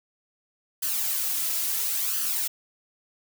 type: noise with flanger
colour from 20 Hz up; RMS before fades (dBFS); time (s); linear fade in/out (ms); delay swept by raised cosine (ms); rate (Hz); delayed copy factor
blue; -27; 0.82-2.48; 10; 0.65 to 3.05; 0.73; +0.6
effects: none